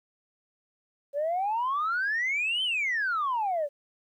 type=exponential two-way sweep; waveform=sine; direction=up then down; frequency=553 to 3136 to 553 Hz; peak=-24 dBFS; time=1.13-3.69 s; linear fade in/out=50 ms; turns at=2.63 s; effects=tanh soft clip ceiling -22 dBFS + 11-bit